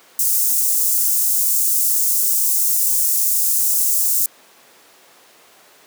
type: high-pass noise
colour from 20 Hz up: white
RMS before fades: -17 dBFS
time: 0.19-4.26 s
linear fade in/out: 2 ms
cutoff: 6800 Hz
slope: 24 dB/octave
effects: pink hiss -48 dBFS RMS until 5.86 s + high-pass 400 Hz 12 dB/octave